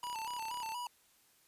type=tone with vibrato; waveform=square; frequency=932.3 Hz; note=A#5; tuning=in tune; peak=-39 dBFS; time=0.03-0.87 s; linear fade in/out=2 ms; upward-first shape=square; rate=4.2 Hz; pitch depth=78 cents each way
type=click train; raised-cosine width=0.2 ms; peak=-32 dBFS; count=24; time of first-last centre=0.04-0.72 s; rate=33.8 Hz
effects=white hiss -68 dBFS RMS until 1.47 s + resampled to 32000 Hz